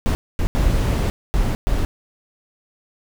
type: noise bursts at uneven times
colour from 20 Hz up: brown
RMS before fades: -18 dBFS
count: 5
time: 0.06-0.15 / 0.39-0.47 / 0.55-1.1 / 1.34-1.55 / 1.67-1.85 s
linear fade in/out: 0 ms
effects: none